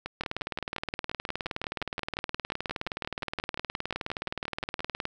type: two click trains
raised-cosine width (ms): 0.3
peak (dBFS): -15 / -18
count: 94 / 28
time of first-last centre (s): 0.21-5.054 / 0.06-4.805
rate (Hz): 19.2 / 5.69
effects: none